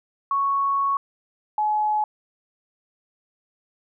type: tone pair in turn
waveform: sine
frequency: 1108.7 / 849.5 Hz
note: C#6 / G#5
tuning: 0 / +39 cents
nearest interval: perfect fourth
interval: 461 cents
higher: first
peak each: -19 dBFS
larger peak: neither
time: 0.31-0.97 / 1.58-2.04 s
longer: first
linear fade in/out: 2 ms
effects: none